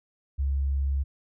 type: tone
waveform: sine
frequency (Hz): 68.8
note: C#2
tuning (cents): -12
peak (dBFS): -23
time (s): 0.38-1.04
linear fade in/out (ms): 20
effects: none